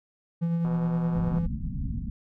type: tone with tremolo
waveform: triangle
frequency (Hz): 168.3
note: E3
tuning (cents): +36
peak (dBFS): -20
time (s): 0.41-1.47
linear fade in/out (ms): 20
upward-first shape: triangle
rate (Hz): 9.6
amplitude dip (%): 35
type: click train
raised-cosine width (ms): 1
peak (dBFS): -25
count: 92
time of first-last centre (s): 0.65-1.384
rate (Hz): 124
type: low-pass noise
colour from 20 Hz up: pink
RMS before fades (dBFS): -31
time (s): 1.13-2.1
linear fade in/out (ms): 5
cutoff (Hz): 260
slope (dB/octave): 96
effects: none